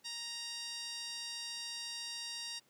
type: tone with band-pass filter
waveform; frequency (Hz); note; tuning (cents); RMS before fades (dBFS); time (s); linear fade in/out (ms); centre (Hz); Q
15% pulse; 934; A#5; +3; -43; 0.04-2.6; 20; 5600; 5.2
effects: pink hiss -70 dBFS RMS until 2.69 s + high-pass 150 Hz 12 dB/octave